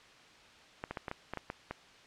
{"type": "clicks", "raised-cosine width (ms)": 0.5, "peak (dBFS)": -22, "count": 9, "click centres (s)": [0.839, 0.91, 0.972, 1.082, 1.114, 1.336, 1.373, 1.501, 1.71], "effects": ["white hiss -57 dBFS RMS until 2.06 s", "low-pass 4000 Hz 12 dB/octave"]}